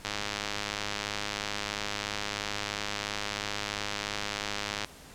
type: click train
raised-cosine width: 0.2 ms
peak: -14 dBFS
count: 495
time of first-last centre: 0.05-4.846 s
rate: 103 Hz
effects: pink hiss -50 dBFS RMS until 5.14 s + low-pass 12000 Hz 12 dB/octave